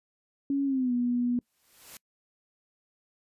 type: tone with pitch glide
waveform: sine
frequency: 278.1 to 243.5 Hz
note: C#4 to B3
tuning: +6 to -24 cents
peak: -24 dBFS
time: 0.5-1.39 s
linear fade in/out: 2 ms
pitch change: -230 cents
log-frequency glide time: 0.65-0.93 s
type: noise with exponential growth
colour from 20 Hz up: white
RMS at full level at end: -43 dBFS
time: 1.41-1.97 s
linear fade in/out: 2 ms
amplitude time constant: 120 ms
effects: noise-tail reverb RT60 0.1 s tail -25 dB re dry + resampled to 32000 Hz